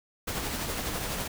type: noise with tremolo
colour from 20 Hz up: pink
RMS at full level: -31 dBFS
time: 0.27-1.28 s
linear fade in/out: 10 ms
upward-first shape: triangle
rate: 12 Hz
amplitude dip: 40%
effects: none